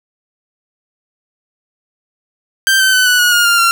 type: tone with pitch steps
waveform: sawtooth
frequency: 1568 / 1538.4 / 1509.3 / 1480.9 / 1452.9 / 1425.5 / 1398.5 / 1372.1 Hz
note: G6 / G6 / F#6 / F#6 / F#6 / F6 / F6 / F6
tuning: 0 / -33 / +34 / +1 / -32 / +35 / +2 / -31 cents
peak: -5 dBFS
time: 2.67-3.71 s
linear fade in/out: 0 ms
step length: 130 ms
effects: none